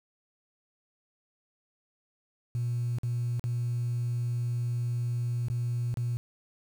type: tone with dropouts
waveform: sine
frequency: 120 Hz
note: B2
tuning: 49 cents flat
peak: -26 dBFS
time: 2.55-6.17 s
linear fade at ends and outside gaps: 0 ms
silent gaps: 2.985-3.033 / 3.395-3.44 / 5.484-5.5 / 5.941-5.972 s
effects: tanh soft clip ceiling -24 dBFS + 9-bit